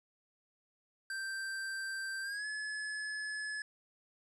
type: tone with pitch glide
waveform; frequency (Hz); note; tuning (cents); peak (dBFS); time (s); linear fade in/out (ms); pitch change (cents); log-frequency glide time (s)
square; 1568 to 1709.9; G6 to A6; 0 to -50; -38; 1.1-3.62; 2; +150; 2.22-2.46
effects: resampled to 24000 Hz + 12-bit